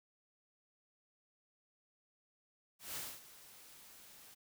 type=noise with ADSR envelope; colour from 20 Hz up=white; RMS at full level=-42 dBFS; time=2.79-4.35 s; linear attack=170 ms; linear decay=240 ms; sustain=-16 dB; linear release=17 ms; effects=none